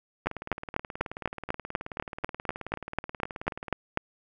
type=two click trains; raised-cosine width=0.5 ms; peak=-21 / -10 dBFS; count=65 / 16; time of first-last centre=0.26-3.682 / 0.27-3.974 s; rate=18.7 / 4.05 Hz; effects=none